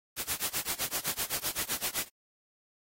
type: noise with tremolo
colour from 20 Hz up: white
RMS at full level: -30 dBFS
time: 0.16-2.09 s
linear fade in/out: 50 ms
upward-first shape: sine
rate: 7.8 Hz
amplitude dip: 95%
effects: AAC 48 kbps